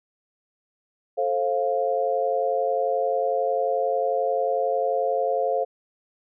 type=chord; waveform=sine; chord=F major; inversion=first; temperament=equal with one note detuned; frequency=440 / 531.2 / 698.5 Hz; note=A4 / C5 / F5; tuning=0 / +26 / 0 cents; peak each=-27 / -24 / -25 dBFS; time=1.17-5.65 s; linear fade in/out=20 ms; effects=none

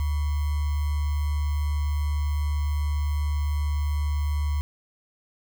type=tone with sample-and-hold; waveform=sine; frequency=73.7 Hz; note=D2; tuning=7 cents sharp; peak=-22 dBFS; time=0-4.61 s; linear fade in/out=0 ms; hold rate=1050 Hz; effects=none

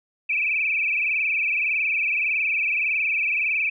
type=tone with frequency modulation; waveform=sine; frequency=2461 Hz; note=D#7; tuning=20 cents flat; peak=-20 dBFS; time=0.29-3.7 s; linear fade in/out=10 ms; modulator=21.7 Hz; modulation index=7.5; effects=none

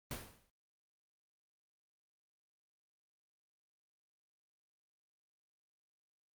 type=noise with exponential decay; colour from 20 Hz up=pink; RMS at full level=-39 dBFS; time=0.11-0.5 s; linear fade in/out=2 ms; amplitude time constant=84 ms; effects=Opus 32 kbps

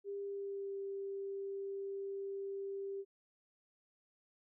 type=tone with pitch glide; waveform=sine; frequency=400.2 to 393.8 Hz; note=G4 to G4; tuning=+36 to +8 cents; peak=-39 dBFS; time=0.04-3.05 s; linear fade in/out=50 ms; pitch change=-28 cents; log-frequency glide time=0.19-0.78 s; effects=none

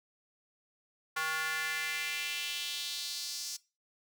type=tone with high-pass filter sweep; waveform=square; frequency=158.2 Hz; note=D#3; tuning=29 cents sharp; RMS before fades=-36 dBFS; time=1.16-3.57 s; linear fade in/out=10 ms; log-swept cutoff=1300 to 5600 Hz; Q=2.6; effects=noise-tail reverb RT60 0.3 s tail -21 dB re dry

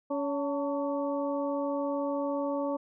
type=harmonic tone with a mistuned harmonic; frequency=282.1 Hz; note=C#4; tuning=30 cents sharp; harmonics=1 / 2 / 3 / 4; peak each=-32 / -31 / -38 / -40 dBFS; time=0.1-2.77 s; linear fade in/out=10 ms; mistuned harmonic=3; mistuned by=+85 cents; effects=none

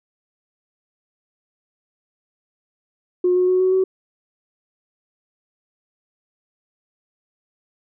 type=tone with pitch steps; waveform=sine; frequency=360 / 364.2 / 368.4 / 372.7 / 377 Hz; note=F#4 / F#4 / F#4 / F#4 / F#4; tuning=-47 / -27 / -7 / +13 / +32 cents; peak=-13 dBFS; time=3.24-3.84 s; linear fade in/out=5 ms; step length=120 ms; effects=tanh soft clip ceiling -9 dBFS

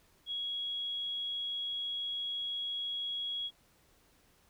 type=tone; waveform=sine; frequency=3322 Hz; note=G#7; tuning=in tune; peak=-34 dBFS; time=0.26-3.51 s; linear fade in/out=50 ms; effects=pink hiss -67 dBFS RMS until 4.49 s

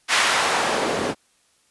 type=noise with band-pass filter sweep; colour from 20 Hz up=white; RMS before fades=-21 dBFS; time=0.08-1.15 s; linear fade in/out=50 ms; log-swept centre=1800 to 290 Hz; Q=0.89; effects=white hiss -62 dBFS RMS until 1.7 s + resampled to 24000 Hz

